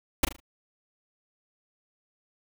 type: noise with echo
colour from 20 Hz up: pink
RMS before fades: -20 dBFS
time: 0.23-0.25 s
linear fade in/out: 5 ms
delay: 38 ms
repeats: 4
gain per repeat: -9 dB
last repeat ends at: 0.402 s
effects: none